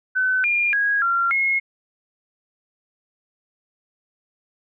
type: tone with pitch steps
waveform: sine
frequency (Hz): 1515 / 2409 / 1649 / 1377 / 2163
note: F#6 / D7 / G#6 / F6 / C#7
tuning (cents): +40 / +43 / -13 / -25 / -43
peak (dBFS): -17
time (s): 0.15-1.6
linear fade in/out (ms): 20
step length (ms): 290
effects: none